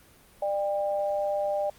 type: tone pair together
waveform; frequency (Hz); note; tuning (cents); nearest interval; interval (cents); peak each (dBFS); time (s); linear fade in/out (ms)
sine; 597.2 / 798; D5 / G5; +29 / +31; perfect fourth; 502; -26 / -31; 0.42-1.7; 5
effects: pink hiss -56 dBFS RMS until 1.78 s + Opus 32 kbps